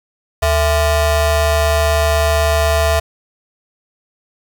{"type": "ring-modulated tone", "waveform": "40% pulse", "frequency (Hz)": 370, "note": "F#4", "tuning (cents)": 0, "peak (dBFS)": -8, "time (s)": [0.42, 3], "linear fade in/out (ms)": 10, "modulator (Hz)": 294, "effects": ["7-bit"]}